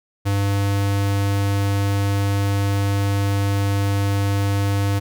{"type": "tone", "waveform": "square", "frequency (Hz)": 99.8, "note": "G2", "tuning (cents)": 32, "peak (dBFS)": -18, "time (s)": [0.25, 5], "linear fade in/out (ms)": 20, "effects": []}